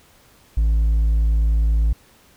sine tone with hard clipping, 55 Hz, A1, in tune, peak -15 dBFS, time 0.57-1.93 s, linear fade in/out 5 ms, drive 2 dB, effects pink hiss -53 dBFS RMS until 2.36 s

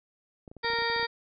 clicks, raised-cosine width 2 ms, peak -32 dBFS, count 12, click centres 0.478 / 0.515 / 0.567 / 0.646 / 0.702 / 0.735 / 0.788 / 0.821 / 0.9 / 0.963 / 0.997 / 1.029 s
harmonic tone, 464.8 Hz, A#4, 5 cents flat, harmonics 1 / 2 / 3 / 4 / 5 / 7 / 8 / 9 / 10, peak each -33 / -32 / -37 / -31 / -38 / -44 / -37 / -47 / -35 dBFS, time 0.63-1.07 s, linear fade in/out 20 ms
effects none

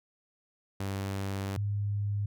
sawtooth / sine tone pair in turn, 97.8 / 102.18 Hz, G2 / G#2, -4 / -28 cents, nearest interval minor second, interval 76 cents, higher second, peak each -28 dBFS, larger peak neither, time 0.8-1.57 / 1.57-2.26 s, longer first, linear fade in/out 5 ms, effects none

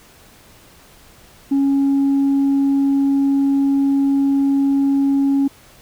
sine tone, 276.4 Hz, C#4, 5 cents flat, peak -11 dBFS, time 1.51-5.48 s, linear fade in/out 10 ms, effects tanh soft clip ceiling -11 dBFS + pink hiss -47 dBFS RMS until 5.81 s

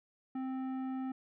sine tone with tanh clipping, 261.7 Hz, C4, in tune, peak -37 dBFS, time 0.35-1.12 s, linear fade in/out 5 ms, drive 12 dB, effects none

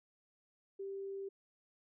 sine tone, 392 Hz, G4, in tune, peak -40 dBFS, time 0.79-1.29 s, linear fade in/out 10 ms, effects none

